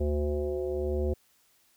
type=tone with frequency modulation; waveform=sine; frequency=221.6 Hz; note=A3; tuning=13 cents sharp; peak=-26 dBFS; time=0-1.14 s; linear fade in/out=10 ms; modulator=148 Hz; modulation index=2.1; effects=white hiss -66 dBFS RMS until 1.76 s